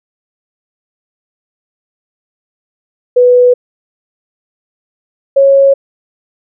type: tone pair in turn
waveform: sine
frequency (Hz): 493.9 / 549.6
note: B4 / C#5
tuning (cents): 0 / -15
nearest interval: major second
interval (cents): 185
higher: second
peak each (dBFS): -3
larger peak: neither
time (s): 3.16-3.54 / 5.36-5.74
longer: neither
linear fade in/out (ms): 10
effects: none